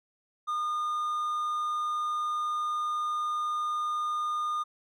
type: tone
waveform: triangle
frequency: 1218 Hz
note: D#6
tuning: 37 cents flat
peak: -26 dBFS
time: 0.47-4.64 s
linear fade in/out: 20 ms
effects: none